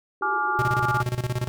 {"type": "band-pass noise", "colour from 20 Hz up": "pink", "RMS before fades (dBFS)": -37, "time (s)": [0.21, 0.85], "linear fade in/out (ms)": 2, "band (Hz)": [350, 400], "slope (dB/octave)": 96}
{"type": "chord", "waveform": "sine", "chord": "D diminished", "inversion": "second", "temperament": "just", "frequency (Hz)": [845.8, 1174.7, 1409.6], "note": ["Ab5", "D6", "F6"], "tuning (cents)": [31, 0, 16], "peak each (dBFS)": -26, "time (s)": [0.22, 1.02], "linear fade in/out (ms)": 5}
{"type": "tone with tremolo", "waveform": "square", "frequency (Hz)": 123.47, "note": "B2", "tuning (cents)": 0, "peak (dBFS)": -23, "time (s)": [0.59, 1.48], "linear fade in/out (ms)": 0, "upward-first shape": "square", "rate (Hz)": 17, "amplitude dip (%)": 80}
{"effects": []}